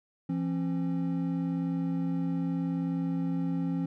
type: tone pair together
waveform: triangle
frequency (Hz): 170 / 269.2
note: F3 / C4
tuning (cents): -46 / +49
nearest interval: minor sixth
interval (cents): 795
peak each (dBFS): -28 / -29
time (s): 0.29-3.86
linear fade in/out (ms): 5
effects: none